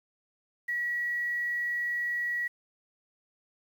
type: tone with quantisation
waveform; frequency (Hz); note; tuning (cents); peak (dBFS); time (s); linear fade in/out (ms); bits
sine; 1925; B6; -45; -28; 0.68-2.48; 10; 9
effects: none